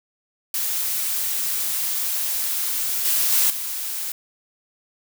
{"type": "noise with level steps", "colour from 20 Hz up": "blue", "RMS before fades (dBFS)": [-24, -20, -18, -28], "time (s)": [0.54, 4.12], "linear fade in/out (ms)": 2, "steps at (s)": [3.05, 3.32, 3.5], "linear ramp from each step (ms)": 2, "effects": []}